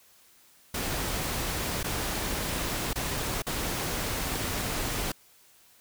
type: noise with dropouts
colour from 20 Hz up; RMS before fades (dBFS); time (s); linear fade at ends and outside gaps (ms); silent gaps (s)
pink; -31; 0.74-5.12; 5; 1.831-1.841 / 2.932-2.956 / 3.421-3.466
effects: white hiss -59 dBFS RMS until 5.8 s